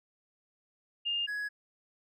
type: tone pair in turn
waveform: sine / triangle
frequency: 2817 / 1675 Hz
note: F7 / G#6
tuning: +14 / +14 cents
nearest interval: major sixth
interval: 900 cents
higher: first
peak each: -29 / -31 dBFS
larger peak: first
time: 1.05-1.27 / 1.27-1.49 s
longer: neither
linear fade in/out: 20 ms
effects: none

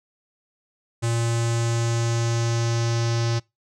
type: tone with low-pass filter sweep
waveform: square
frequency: 116.54 Hz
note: A#2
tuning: in tune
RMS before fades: -23 dBFS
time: 1.02-3.4 s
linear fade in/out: 20 ms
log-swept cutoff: 8100 to 5400 Hz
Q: 3.1
effects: noise-tail reverb RT60 0.2 s tail -23 dB re dry

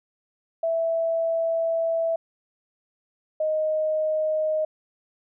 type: tone pair in turn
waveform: sine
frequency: 659.3 / 622.3 Hz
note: E5 / D#5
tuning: 0 / 0 cents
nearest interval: minor second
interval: 100 cents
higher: first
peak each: -21 dBFS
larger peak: neither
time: 0.63-2.16 / 3.4-4.65 s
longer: first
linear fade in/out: 5 ms
effects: none

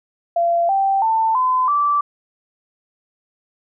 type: tone with pitch steps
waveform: sine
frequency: 684 / 781.2 / 892.2 / 1018.9 / 1163.7 Hz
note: F5 / G5 / A5 / C6 / D6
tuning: -36 / -6 / +24 / -46 / -16 cents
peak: -14 dBFS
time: 0.36-2.01 s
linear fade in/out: 5 ms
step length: 330 ms
effects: none

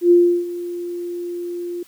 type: tone with ADSR envelope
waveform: sine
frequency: 349.2 Hz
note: F4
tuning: in tune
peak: -7 dBFS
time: 0.01-1.83 s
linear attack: 98 ms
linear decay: 340 ms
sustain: -17 dB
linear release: 4 ms
effects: white hiss -51 dBFS RMS until 1.87 s

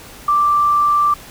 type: tone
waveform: sine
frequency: 1175 Hz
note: D6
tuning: 1 cent sharp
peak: -11 dBFS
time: 0.28-1.14 s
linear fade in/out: 5 ms
effects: pink hiss -38 dBFS RMS until 1.3 s

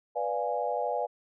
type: chord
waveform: sine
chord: B diminished seventh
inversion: none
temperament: equal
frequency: 493.9 / 587.3 / 698.5 / 830.6 Hz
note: B4 / D5 / F5 / Ab5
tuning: 0 / 0 / 0 / 0 cents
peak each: -33 dBFS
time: 0.15-1.07 s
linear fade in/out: 20 ms
effects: none

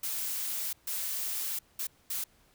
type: noise bursts at uneven times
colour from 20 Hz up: blue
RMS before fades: -34 dBFS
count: 4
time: 0.03-0.73 / 0.87-1.59 / 1.79-1.87 / 2.1-2.24 s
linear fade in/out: 5 ms
effects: pink hiss -65 dBFS RMS until 2.54 s

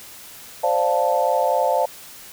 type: chord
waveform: sine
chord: D minor seventh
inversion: third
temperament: equal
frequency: 523.3 / 587.3 / 698.5 / 880 Hz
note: C5 / D5 / F5 / A5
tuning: 0 / 0 / 0 / 0 cents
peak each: -22 dBFS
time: 0.63-1.86 s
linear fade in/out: 10 ms
effects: white hiss -41 dBFS RMS until 2.32 s

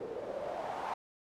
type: noise with low-pass filter sweep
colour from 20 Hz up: blue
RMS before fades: -39 dBFS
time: 0-0.94 s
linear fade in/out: 5 ms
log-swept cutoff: 430 to 890 Hz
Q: 4
effects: none

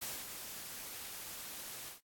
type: noise with ADSR envelope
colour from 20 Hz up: white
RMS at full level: -40 dBFS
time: 0.01-2.01 s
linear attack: 15 ms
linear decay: 220 ms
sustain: -6 dB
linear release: 140 ms
effects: AAC 64 kbps

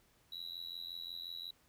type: tone with amplitude modulation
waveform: triangle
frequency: 3899 Hz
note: B7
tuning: 23 cents flat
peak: -37 dBFS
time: 0.32-1.51 s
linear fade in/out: 5 ms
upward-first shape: sine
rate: 85.6 Hz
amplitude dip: 100%
effects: pink hiss -70 dBFS RMS until 1.68 s

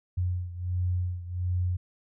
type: beating tone pair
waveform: sine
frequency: 89.6 / 91 Hz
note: F2 / F#2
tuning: +45 / -28 cents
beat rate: 1.4 Hz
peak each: -28 / -32 dBFS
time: 0.17-1.77 s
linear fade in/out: 10 ms
effects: none

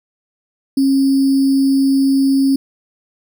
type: tone with sample-and-hold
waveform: sine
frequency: 271.6 Hz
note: C#4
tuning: 35 cents flat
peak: -10 dBFS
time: 0.77-2.56 s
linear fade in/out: 5 ms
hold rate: 4900 Hz
effects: none

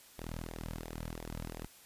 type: tone with flanger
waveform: sawtooth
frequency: 40.61 Hz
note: E1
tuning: 25 cents flat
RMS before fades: -43 dBFS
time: 0.18-1.67 s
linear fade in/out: 10 ms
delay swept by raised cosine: 0.69 to 2.79 ms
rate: 2.9 Hz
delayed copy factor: -0.65
effects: white hiss -58 dBFS RMS until 1.85 s + resampled to 32000 Hz

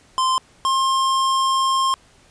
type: tone pair in turn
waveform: square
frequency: 1040 / 1063.7 Hz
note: C6 / C6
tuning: -11 / +28 cents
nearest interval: unison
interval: 39 cents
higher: second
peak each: -17 dBFS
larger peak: neither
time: 0.18-0.38 / 0.65-1.94 s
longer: second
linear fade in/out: 0 ms
effects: pink hiss -53 dBFS RMS until 2.3 s + resampled to 22050 Hz

